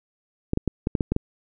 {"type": "clicks", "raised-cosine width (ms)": 3, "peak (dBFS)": -9, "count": 8, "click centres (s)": [0.534, 0.574, 0.677, 0.871, 0.952, 1.008, 1.12, 1.164], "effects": []}